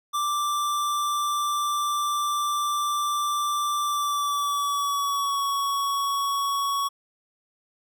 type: tone with pitch glide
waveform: square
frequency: 1176 to 1117.7 Hz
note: D6 to C#6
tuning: +2 to +14 cents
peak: -24 dBFS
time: 0.13-6.89 s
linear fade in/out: 20 ms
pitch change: -88 cents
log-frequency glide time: 3.83-5.42 s
effects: none